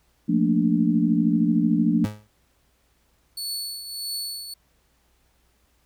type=chord; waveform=sine; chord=Bb major seventh; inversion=second; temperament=equal; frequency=174.61 / 220 / 233.1 / 293.7 Hz; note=F3 / A3 / Bb3 / D4; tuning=0 / 0 / 0 / 0 cents; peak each=-23 dBFS; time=0.28-2.06 s; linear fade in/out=20 ms
type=tone with exponential decay; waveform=30% pulse; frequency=105.8 Hz; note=G#2; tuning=33 cents sharp; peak=-21 dBFS; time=2.04-2.28 s; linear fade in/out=5 ms; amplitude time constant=52 ms
type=tone with tremolo; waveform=sawtooth; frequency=4435 Hz; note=C#8; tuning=in tune; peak=-24 dBFS; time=3.37-4.54 s; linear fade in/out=5 ms; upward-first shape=triangle; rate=1.6 Hz; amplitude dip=65%
effects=added 60 Hz sine -66 dBFS peak until 5.85 s + pink hiss -66 dBFS RMS until 5.85 s